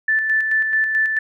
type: tone with tremolo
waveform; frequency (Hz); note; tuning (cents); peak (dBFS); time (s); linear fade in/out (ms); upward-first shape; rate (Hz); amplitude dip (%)
sine; 1758; A6; -2; -14; 0.08-1.19; 5; square; 4.6; 40
effects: none